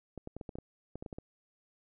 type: clicks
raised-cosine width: 2 ms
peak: -28 dBFS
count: 12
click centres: 0.177 / 0.274 / 0.366 / 0.412 / 0.492 / 0.555 / 0.586 / 0.956 / 1.025 / 1.062 / 1.128 / 1.185 s
effects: none